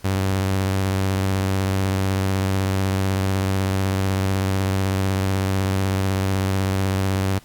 sawtooth tone with vibrato, 96 Hz, G2, 36 cents flat, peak -15 dBFS, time 0.04-7.39 s, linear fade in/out 10 ms, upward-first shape triangle, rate 16 Hz, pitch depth 49 cents each way, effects pink hiss -50 dBFS RMS until 7.44 s + Opus 48 kbps

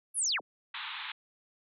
sine linear sweep, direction down, 11430 to 45.91 Hz, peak -27 dBFS, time 0.14-0.41 s, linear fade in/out 50 ms
white band-pass noise, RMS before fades -40 dBFS, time 0.74-1.12 s, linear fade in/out 5 ms, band 840 to 3900 Hz, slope 96 dB/octave
effects none

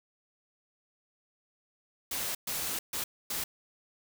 white noise bursts at uneven times, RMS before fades -34 dBFS, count 4, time 2.11-2.35 / 2.47-2.79 / 2.93-3.04 / 3.3-3.44 s, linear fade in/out 5 ms, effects none

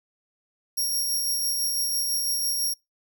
15% pulse tone with tremolo, 5588 Hz, F8, in tune, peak -17 dBFS, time 0.77-2.74 s, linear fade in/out 10 ms, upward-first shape sine, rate 6 Hz, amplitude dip 25%, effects noise-tail reverb RT60 0.2 s tail -26 dB re dry

